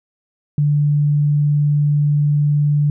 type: tone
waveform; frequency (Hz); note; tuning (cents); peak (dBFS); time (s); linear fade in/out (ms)
sine; 146.83; D3; 0; -12; 0.58-2.9; 2
effects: none